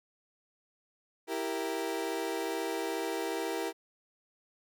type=chord; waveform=30% pulse; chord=E diminished; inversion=none; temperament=equal; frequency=329.6 / 392 / 466.2 Hz; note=E4 / G4 / Bb4; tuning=0 / 0 / 0 cents; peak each=-34 dBFS; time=1.27-3.73 s; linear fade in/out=50 ms; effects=none